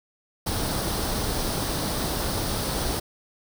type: noise with comb filter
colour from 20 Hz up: pink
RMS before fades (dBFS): -27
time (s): 0.46-3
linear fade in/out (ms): 10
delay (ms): 0.21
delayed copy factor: +0.5
effects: none